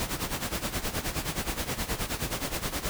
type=noise with tremolo; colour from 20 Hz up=pink; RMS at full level=-29 dBFS; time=0-2.89 s; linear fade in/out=0 ms; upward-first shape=sine; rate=9.5 Hz; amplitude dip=75%; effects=none